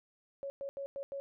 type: tone bursts at uneven times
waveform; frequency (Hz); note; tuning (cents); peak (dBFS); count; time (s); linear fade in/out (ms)
sine; 554.4; C#5; 0; -37; 5; 0.43-0.5 / 0.61-0.69 / 0.77-0.86 / 0.96-1.03 / 1.12-1.2; 0
effects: none